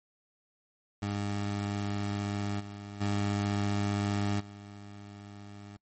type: tone with level steps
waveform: 20% pulse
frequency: 101.7 Hz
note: G#2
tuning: 36 cents flat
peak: -26 / -36 / -23 / -40 dBFS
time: 1.02-5.77 s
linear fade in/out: 5 ms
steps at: 2.59 / 3 / 4.39 s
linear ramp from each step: 20 ms
effects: noise-tail reverb RT60 0.1 s tail -26 dB re dry + MP3 32 kbps